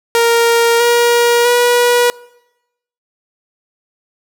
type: tone with pitch steps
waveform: sawtooth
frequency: 466.2 / 475.2 / 484.3 Hz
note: A#4 / A#4 / B4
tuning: 0 / +33 / -34 cents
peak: -5 dBFS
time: 0.15-2.1 s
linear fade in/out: 0 ms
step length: 650 ms
effects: noise-tail reverb RT60 0.9 s tail -23 dB re dry